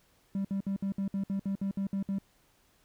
triangle tone bursts, 196 Hz, G3, in tune, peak -26 dBFS, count 12, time 0.35-2.185 s, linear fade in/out 2 ms, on 97 ms, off 61 ms, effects tanh soft clip ceiling -23 dBFS + pink hiss -67 dBFS RMS until 2.84 s

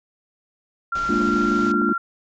sine tone, 1377 Hz, F6, 25 cents flat, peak -21 dBFS, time 0.92-1.98 s, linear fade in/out 5 ms
pink noise, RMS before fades -35 dBFS, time 0.95-1.72 s, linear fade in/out 5 ms
sine chord, Bb dominant seventh, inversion third, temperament equal, 207.7 / 233.1 / 293.7 / 349.2 Hz, Ab3 / Bb3 / D4 / F4, 0 / 0 / 0 / 0 cents, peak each -24 dBFS, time 1.09-1.93 s, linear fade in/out 5 ms
click train, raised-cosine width 1 ms, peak -22 dBFS, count 11, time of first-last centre 1.14-1.892 s, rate 13.3 Hz
effects resampled to 16000 Hz

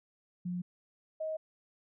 sine tone pair in turn, 178.2 / 629.9 Hz, F3 / D#5, +35 / +21 cents, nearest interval octave + minor seventh, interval 2186 cents, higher second, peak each -33 / -33 dBFS, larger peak neither, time 0.45-0.62 / 1.2-1.37 s, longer neither, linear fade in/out 10 ms, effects none

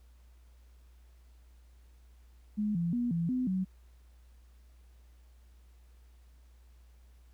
sine tone with pitch steps, 210.2 / 170.1 / 241.3 / 168.1 / 253.7 / 187.1 Hz, G#3 / F3 / B3 / E3 / B3 / F#3, +21 / -45 / -40 / +34 / +47 / +20 cents, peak -28 dBFS, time 2.57-3.65 s, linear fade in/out 20 ms, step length 180 ms, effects added 60 Hz sine -55 dBFS peak until 7.33 s + pink hiss -71 dBFS RMS until 7.33 s

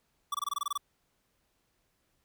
square tone bursts, 1154 Hz, D6, 31 cents flat, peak -30 dBFS, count 10, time 0.32-0.777 s, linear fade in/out 5 ms, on 25 ms, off 23 ms, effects pink hiss -75 dBFS RMS until 2.24 s

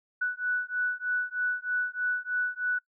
sine beating tone pair, 1480 / 1483.2 Hz, F#6 / F#6, 0 / +4 cents, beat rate 3.2 Hz, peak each -30 / -30 dBFS, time 0.21-2.79 s, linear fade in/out 10 ms, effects noise-tail reverb RT60 0.1 s tail -24 dB re dry

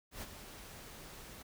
pink noise with ADSR envelope, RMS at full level -43 dBFS, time 0.11-1.43 s, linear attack 110 ms, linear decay 34 ms, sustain -8 dB, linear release 15 ms, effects none

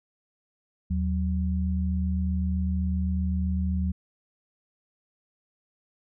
sine tone pair together, 77.78 / 185.58 Hz, D#2 / F#3, 0 / +5 cents, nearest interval octave + minor third, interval 1505 cents, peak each -25 / -28 dBFS, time 0.9-3.92 s, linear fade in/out 10 ms, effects none

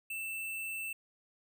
sine tone with sample-and-hold, 2658 Hz, E7, 14 cents sharp, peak -36 dBFS, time 0.1-0.93 s, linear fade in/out 5 ms, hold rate 11025 Hz, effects none

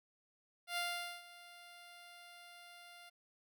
10% pulse tone with ADSR envelope, 698.5 Hz, F5, in tune, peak -27 dBFS, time 0.67-3.1 s, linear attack 100 ms, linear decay 450 ms, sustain -19 dB, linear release 14 ms, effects none

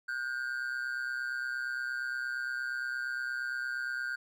triangle ring-modulated tone, 1509 Hz, F#6, 34 cents sharp, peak -28 dBFS, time 0.08-4.16 s, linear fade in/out 10 ms, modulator 64.3 Hz, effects none

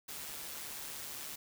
white noise with amplitude modulation, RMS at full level -42 dBFS, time 0.08-1.36 s, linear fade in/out 10 ms, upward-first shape sine, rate 148 Hz, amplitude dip 45%, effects none

